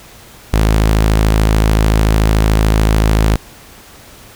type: tone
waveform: sawtooth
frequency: 53.6 Hz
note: A1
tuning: 45 cents flat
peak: -5 dBFS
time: 0.53-3.36 s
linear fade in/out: 5 ms
effects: pink hiss -39 dBFS RMS until 4.35 s